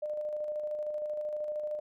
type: tone with tremolo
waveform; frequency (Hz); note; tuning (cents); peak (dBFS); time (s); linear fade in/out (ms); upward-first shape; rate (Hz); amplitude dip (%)
sine; 602; D5; +43; -31; 0.02-1.8; 10; square; 13; 30
effects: none